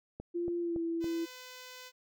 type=click train; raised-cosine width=2 ms; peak=-28 dBFS; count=4; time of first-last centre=0.2-1.043 s; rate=3.56 Hz
type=tone with pitch glide; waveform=sine; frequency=345.5 to 333 Hz; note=F4 to E4; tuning=-19 to +18 cents; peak=-31 dBFS; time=0.34-1.26 s; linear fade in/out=20 ms; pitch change=-63 cents; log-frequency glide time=0.6-0.81 s
type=tone; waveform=5% pulse; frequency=505 Hz; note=B4; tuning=39 cents sharp; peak=-35 dBFS; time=1-1.92 s; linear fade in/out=50 ms
effects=none